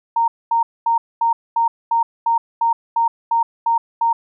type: tone bursts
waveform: sine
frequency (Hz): 924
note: A#5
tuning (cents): -16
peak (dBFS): -13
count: 12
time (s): 0.16-4.13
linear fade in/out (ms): 5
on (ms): 120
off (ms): 230
effects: none